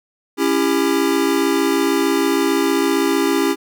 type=chord; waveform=square; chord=C# diminished; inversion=none; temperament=just; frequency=277.2 / 332.6 / 399.1 Hz; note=C#4 / E4 / G4; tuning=0 / +16 / +31 cents; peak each=-20 dBFS; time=0.37-3.56 s; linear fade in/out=50 ms; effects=none